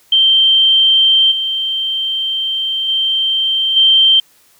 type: tone with level steps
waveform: sine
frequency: 3136 Hz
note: G7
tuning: in tune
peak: -7 / -15 / -12 / -6 dBFS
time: 0.12-4.2 s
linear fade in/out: 5 ms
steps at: 1.31 / 2.88 / 3.76 s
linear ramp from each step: 10 ms
effects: white hiss -51 dBFS RMS until 4.59 s